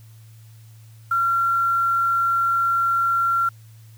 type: tone with quantisation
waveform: sine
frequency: 1369 Hz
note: F6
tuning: 35 cents flat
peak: -17 dBFS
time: 1.11-3.49 s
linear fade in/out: 5 ms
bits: 7
effects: added 111 Hz sine -43 dBFS peak until 3.97 s + white hiss -57 dBFS RMS until 3.97 s